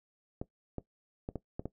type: clicks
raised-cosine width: 2 ms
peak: -23 dBFS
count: 6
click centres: 0.415 / 0.783 / 1.289 / 1.357 / 1.595 / 1.656 s
effects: noise-tail reverb RT60 0.1 s tail -17 dB re dry